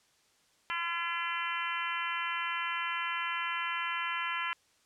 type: harmonic tone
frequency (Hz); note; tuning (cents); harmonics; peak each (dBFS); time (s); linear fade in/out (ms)
340; F4; -46; 3 / 4 / 5 / 6 / 7 / 8 / 9; -37 / -38 / -39 / -40 / -40 / -41 / -42; 0.7-4.53; 0
effects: white hiss -68 dBFS RMS until 4.85 s + low-pass 8000 Hz 12 dB/octave